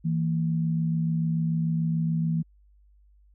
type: tone pair together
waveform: sine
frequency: 162.7 / 229.6 Hz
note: E3 / A#3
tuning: -22 / -26 cents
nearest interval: tritone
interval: 596 cents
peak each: -23 / -32 dBFS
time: 0.04-2.43 s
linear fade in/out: 20 ms
effects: added 50 Hz sine -55 dBFS peak until 3.34 s